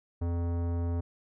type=tone with tanh clipping; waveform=sine; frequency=85.6 Hz; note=F2; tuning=34 cents flat; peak=-30 dBFS; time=0.21-1.01 s; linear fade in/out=10 ms; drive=18 dB; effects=none